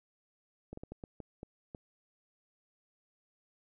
slowing click train, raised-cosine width 2 ms, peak -30 dBFS, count 8, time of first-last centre 0.73-1.748 s, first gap 44 ms, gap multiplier 1.39, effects none

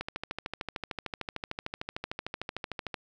click train, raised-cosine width 0.3 ms, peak -18 dBFS, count 40, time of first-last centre 0.01-2.942 s, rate 13.3 Hz, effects none

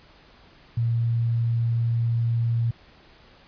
sine tone, 116.54 Hz, A#2, in tune, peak -20 dBFS, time 0.77-2.71 s, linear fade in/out 5 ms, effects pink hiss -53 dBFS RMS until 3.47 s + resampled to 11025 Hz

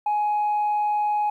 sine tone, 837 Hz, G#5, 13 cents sharp, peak -18 dBFS, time 0.06-1.3 s, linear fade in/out 5 ms, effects tanh soft clip ceiling -18 dBFS + 10-bit

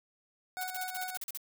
25% pulse tone with tremolo, 740 Hz, F#5, in tune, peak -31 dBFS, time 0.57-1.17 s, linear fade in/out 0 ms, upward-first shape sine, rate 5.1 Hz, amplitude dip 50%
blue noise bursts, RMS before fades -39 dBFS, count 12, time 0.61-1.374 s, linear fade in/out 2 ms, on 27 ms, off 40 ms
effects none

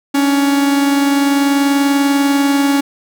45% pulse tone pair together, 279.7 / 300 Hz, C#4 / D4, +16 / +37 cents, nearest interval minor second, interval 121 cents, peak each -11 / -23 dBFS, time 0.14-2.81 s, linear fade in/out 10 ms, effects none

